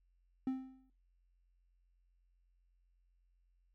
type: tone with exponential decay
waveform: triangle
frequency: 261.9 Hz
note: C4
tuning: 2 cents sharp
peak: -29 dBFS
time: 0.47-0.9 s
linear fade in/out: 2 ms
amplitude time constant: 92 ms
effects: noise-tail reverb RT60 0.3 s tail -17 dB re dry + added 44 Hz sine -70 dBFS peak until 3.74 s